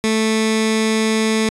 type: tone with notch filter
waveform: 15% pulse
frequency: 220 Hz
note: A3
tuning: in tune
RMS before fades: -17 dBFS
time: 0.04-1.49 s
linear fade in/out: 0 ms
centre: 740 Hz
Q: 1
effects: resampled to 24000 Hz